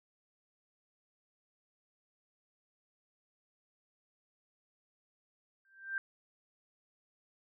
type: tone with exponential growth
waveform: sine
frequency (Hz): 1574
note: G6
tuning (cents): +7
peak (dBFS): -30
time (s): 5.65-5.98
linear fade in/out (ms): 1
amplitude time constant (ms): 70
effects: none